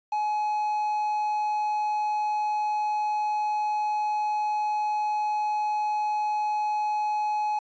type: tone with quantisation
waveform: triangle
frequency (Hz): 845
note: G#5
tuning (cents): +30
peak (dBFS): -22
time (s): 0.12-7.59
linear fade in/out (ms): 5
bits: 8
effects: resampled to 16000 Hz